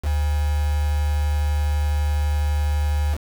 sine tone with quantisation, 74 Hz, D2, 14 cents sharp, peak -18 dBFS, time 0.02-3.18 s, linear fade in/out 50 ms, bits 5, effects none

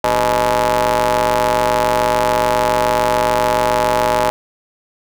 sawtooth ring-modulated tone, 116.54 Hz, A#2, in tune, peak -6 dBFS, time 0.04-4.3 s, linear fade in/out 0 ms, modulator 734 Hz, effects none

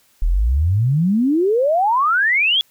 sine exponential sweep, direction up, 36.71 to 3432 Hz, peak -13 dBFS, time 0.22-2.61 s, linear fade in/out 0 ms, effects white hiss -57 dBFS RMS until 2.7 s

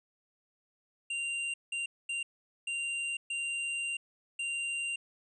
square tone bursts at uneven times, 2776 Hz, F7, 11 cents flat, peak -33 dBFS, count 6, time 1.1-1.54 / 1.72-1.86 / 2.09-2.23 / 2.67-3.17 / 3.3-3.97 / 4.39-4.96 s, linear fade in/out 5 ms, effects resampled to 22050 Hz

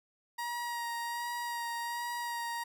30% pulse tone with vibrato, 947 Hz, A#5, 27 cents sharp, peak -32 dBFS, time 0.38-2.64 s, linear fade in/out 10 ms, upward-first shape sine, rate 1.3 Hz, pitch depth 18 cents each way, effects none

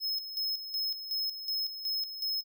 square tone with tremolo, 5170 Hz, E8, 34 cents flat, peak -30 dBFS, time 0-2.44 s, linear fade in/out 50 ms, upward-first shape square, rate 2.7 Hz, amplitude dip 65%, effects none

